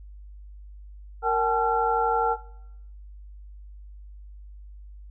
sine tone cluster, 463.6 / 768 / 860 / 1364 Hz, A#4 / G5 / A5 / F6, -10 / -36 / -40 / -41 cents, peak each -26 dBFS, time 1.22-2.37 s, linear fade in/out 50 ms, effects noise-tail reverb RT60 0.8 s tail -19 dB re dry + added 50 Hz sine -41 dBFS peak until 5.1 s

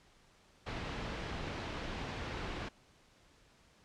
pink low-pass noise, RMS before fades -41 dBFS, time 0.66-2.69 s, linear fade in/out 10 ms, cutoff 3500 Hz, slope 12 dB/octave, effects pink hiss -65 dBFS RMS until 3.84 s + low-pass 7000 Hz 12 dB/octave

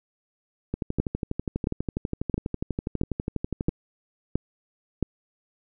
two click trains, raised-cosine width 3 ms, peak -10 / -14 dBFS, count 7 / 37, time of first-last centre 1-5.027 / 0.74-3.691 s, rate 1.49 / 12.2 Hz, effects none

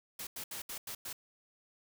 white noise bursts at uneven times, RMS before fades -42 dBFS, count 6, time 0.19-0.27 / 0.36-0.44 / 0.51-0.62 / 0.69-0.78 / 0.87-0.95 / 1.05-1.13 s, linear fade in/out 5 ms, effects none

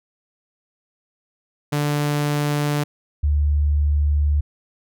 sawtooth / sine tone pair in turn, 146.83 / 73.42 Hz, D3 / D2, 0 / 0 cents, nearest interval octave, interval 1200 cents, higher first, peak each -15 dBFS, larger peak neither, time 1.72-2.84 / 3.23-4.41 s, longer second, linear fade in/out 10 ms, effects none

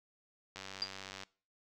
click train, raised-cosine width 0.2 ms, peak -27 dBFS, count 66, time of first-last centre 0.56-1.234 s, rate 96.4 Hz
sine tone with exponential decay, 4795 Hz, D8, 35 cents sharp, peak -28 dBFS, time 0.82-0.91 s, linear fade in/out 2 ms, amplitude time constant 18 ms
effects noise-tail reverb RT60 0.4 s tail -22 dB re dry

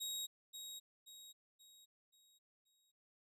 25% pulse tone with echo, 3788 Hz, A#7, 27 cents sharp, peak -37 dBFS, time 0-0.27 s, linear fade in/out 20 ms, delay 530 ms, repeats 5, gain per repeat -7 dB, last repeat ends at 2.92 s, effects none

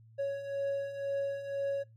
triangle beating tone pair, 554.4 / 556.4 Hz, C#5 / C#5, 0 / +6 cents, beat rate 2 Hz, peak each -37 / -31 dBFS, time 0.18-1.84 s, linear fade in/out 20 ms, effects noise-tail reverb RT60 0.2 s tail -23 dB re dry + added 112 Hz sine -55 dBFS peak until 1.96 s

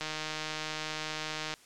click train, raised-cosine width 0.2 ms, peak -18 dBFS, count 238, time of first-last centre 0.01-1.539 s, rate 155 Hz, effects white hiss -58 dBFS RMS until 1.65 s + low-pass 9000 Hz 12 dB/octave

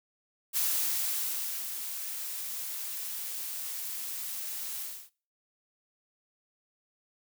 blue noise with ADSR envelope, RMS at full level -28 dBFS, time 0.53-5.1 s, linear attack 38 ms, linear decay 1100 ms, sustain -9 dB, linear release 290 ms, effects noise-tail reverb RT60 0.4 s tail -22 dB re dry

